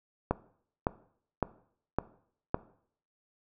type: click train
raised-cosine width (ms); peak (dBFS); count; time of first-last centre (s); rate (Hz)
1; -12; 5; 0.31-2.545; 1.79
effects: noise-tail reverb RT60 0.6 s tail -18 dB re dry